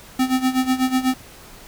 square tone with tremolo, 258.3 Hz, C4, 22 cents flat, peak -15 dBFS, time 0.19-1.14 s, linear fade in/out 5 ms, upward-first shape sine, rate 8.1 Hz, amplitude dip 80%, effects pink hiss -43 dBFS RMS until 1.67 s

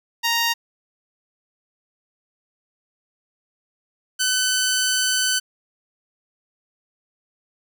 10% pulse tone pair in turn, 932.3 / 1511.2 Hz, A#5 / F#6, 0 / +36 cents, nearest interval minor sixth, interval 836 cents, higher second, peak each -10 dBFS, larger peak neither, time 0.23-0.54 / 4.19-5.4 s, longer second, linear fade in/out 20 ms, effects none

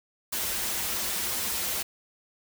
white noise with comb filter, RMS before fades -30 dBFS, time 0.32-1.83 s, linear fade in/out 10 ms, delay 7 ms, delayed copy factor -0.8, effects none

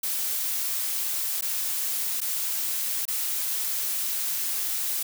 blue noise with dropouts, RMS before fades -28 dBFS, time 0.03-5.03 s, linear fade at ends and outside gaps 5 ms, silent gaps 1.411-1.422 / 2.205-2.214 / 3.054-3.079 s, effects none

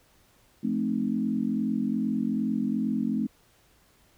sine tone cluster, 171.2 / 216.2 / 258.7 / 307.4 Hz, F3 / A3 / C4 / D#4, -34 / -30 / -19 / -21 cents, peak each -36 / -27 / -29 / -34 dBFS, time 0.63-3.27 s, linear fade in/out 10 ms, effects pink hiss -62 dBFS RMS until 4.17 s

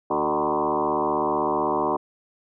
sine tone with frequency modulation, 680 Hz, F5, 46 cents flat, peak -20 dBFS, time 0.1-1.97 s, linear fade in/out 10 ms, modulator 75.8 Hz, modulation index 5.4, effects none

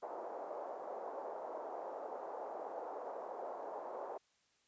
pink band-pass noise, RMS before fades -45 dBFS, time 0.02-4.18 s, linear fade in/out 10 ms, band 490 to 860 Hz, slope 24 dB/octave, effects white hiss -75 dBFS RMS until 4.67 s + resampled to 16000 Hz

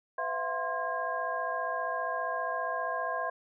sine tone cluster, 505 / 663 / 718 / 1049 / 1624 Hz, B4 / E5 / F5 / C6 / G#6, +39 / +10 / +48 / +4 / -39 cents, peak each -40 / -35 / -39 / -34 / -37 dBFS, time 0.18-3.3 s, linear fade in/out 5 ms, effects none

